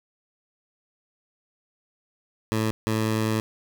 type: tone bursts at uneven times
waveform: 15% pulse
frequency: 110 Hz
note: A2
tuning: in tune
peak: -16 dBFS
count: 2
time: 2.52-2.71 / 2.87-3.4 s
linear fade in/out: 0 ms
effects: none